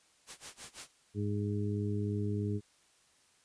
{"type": "noise with tremolo", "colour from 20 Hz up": "white", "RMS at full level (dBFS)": -44, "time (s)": [0.26, 0.92], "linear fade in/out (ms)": 50, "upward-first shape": "sine", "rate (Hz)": 6, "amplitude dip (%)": 95}
{"type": "harmonic tone", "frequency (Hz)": 103.1, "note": "G#2", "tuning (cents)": -12, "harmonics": [1, 2, 3, 4], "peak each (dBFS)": [-33, -37, -40, -40], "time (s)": [1.14, 2.61], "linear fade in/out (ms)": 50}
{"effects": ["white hiss -67 dBFS RMS until 3.44 s", "resampled to 22050 Hz"]}